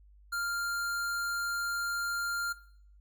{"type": "tone", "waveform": "square", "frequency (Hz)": 1396.9, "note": "F6", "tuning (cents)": 0, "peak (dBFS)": -32, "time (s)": [0.32, 2.53], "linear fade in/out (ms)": 10, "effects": ["noise-tail reverb RT60 0.6 s tail -17 dB re dry", "added 50 Hz sine -55 dBFS peak until 3 s"]}